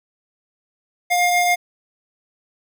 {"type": "tone pair together", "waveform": "square", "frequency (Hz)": [709.4, 2121], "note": ["F5", "C7"], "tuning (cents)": [27, 23], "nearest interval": "octave + perfect fifth", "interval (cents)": 1896, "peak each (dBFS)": [-17, -21], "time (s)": [1.1, 1.56], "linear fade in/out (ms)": 20, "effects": []}